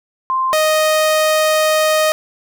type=tone pair in turn; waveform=sine / sawtooth; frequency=1046.5 / 622.2 Hz; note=C6 / D#5; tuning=0 / 0 cents; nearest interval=major sixth; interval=900 cents; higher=first; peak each=-14 / -8 dBFS; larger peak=second; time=0.3-0.53 / 0.53-2.12 s; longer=second; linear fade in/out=0 ms; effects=none